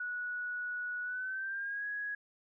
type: tone with pitch glide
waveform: sine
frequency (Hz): 1467 to 1665.8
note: F#6 to G#6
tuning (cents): -15 to +5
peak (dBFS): -35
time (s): 0-2.15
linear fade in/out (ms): 5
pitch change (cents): +220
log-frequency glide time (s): 1.03-1.86
effects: none